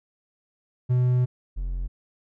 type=tone pair in turn; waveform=triangle; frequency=125 / 44.19 Hz; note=B2 / F1; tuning=+21 / +21 cents; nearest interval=octave + tritone; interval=1800 cents; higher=first; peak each=-16 / -24 dBFS; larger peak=first; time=0.89-1.26 / 1.56-1.88 s; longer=first; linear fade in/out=20 ms; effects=none